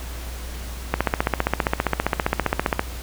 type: click train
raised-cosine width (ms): 0.5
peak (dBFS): -3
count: 29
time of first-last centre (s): 0.94-2.794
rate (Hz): 15.1
effects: added 60 Hz sine -31 dBFS peak until 3.02 s + pink hiss -38 dBFS RMS until 3.02 s